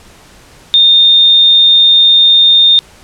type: tone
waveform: sine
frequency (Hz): 3644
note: A#7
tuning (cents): -40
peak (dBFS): -3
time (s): 0.74-2.79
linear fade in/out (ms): 0
effects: pink hiss -40 dBFS RMS until 3.03 s + low-pass 10000 Hz 12 dB/octave